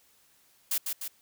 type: noise with echo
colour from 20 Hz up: blue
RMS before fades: -28 dBFS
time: 0.71-0.78 s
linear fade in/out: 5 ms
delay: 150 ms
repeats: 2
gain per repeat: -4 dB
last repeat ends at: 1.08 s
effects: white hiss -64 dBFS RMS until 1.21 s